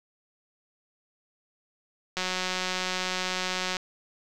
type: click train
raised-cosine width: 0.2 ms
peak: -12 dBFS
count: 295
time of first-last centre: 2.17-3.768 s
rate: 184 Hz
effects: none